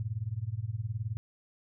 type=tone with tremolo; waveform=sine; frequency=110 Hz; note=A2; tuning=in tune; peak=-28 dBFS; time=0-1.17 s; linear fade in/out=0 ms; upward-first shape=sine; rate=19 Hz; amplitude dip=90%; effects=none